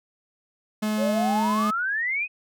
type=tone; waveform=45% pulse; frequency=213.9 Hz; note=A3; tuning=49 cents flat; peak=-23 dBFS; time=0.82-1.71 s; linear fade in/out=10 ms
type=exponential sweep; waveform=sine; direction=up; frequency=523.3 to 2562 Hz; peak=-23 dBFS; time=0.97-2.28 s; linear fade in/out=50 ms
effects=none